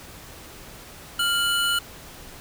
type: tone pair together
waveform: square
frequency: 1396.9 / 2960 Hz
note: F6 / F#7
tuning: 0 / 0 cents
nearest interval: octave + minor second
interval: 1300 cents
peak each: -24 dBFS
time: 1.19-1.79 s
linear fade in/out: 5 ms
effects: pink hiss -43 dBFS RMS until 2.4 s